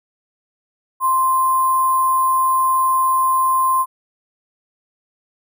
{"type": "tone with sample-and-hold", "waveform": "sine", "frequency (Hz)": 1046.5, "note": "C6", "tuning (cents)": 0, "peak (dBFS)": -13, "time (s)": [1, 3.86], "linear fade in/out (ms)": 50, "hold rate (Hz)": 11025, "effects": []}